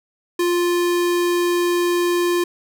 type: tone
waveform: square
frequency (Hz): 350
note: F4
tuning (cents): +4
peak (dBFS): -17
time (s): 0.39-2.44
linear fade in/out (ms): 5
effects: none